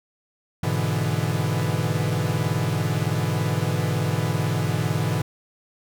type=chord; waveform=45% pulse; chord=E dominant seventh; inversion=first; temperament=equal; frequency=103.83 / 123.47 / 146.83 / 164.81 Hz; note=G#2 / B2 / D3 / E3; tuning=0 / 0 / 0 / 0 cents; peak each=-27 dBFS; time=0.63-5.22 s; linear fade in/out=5 ms; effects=none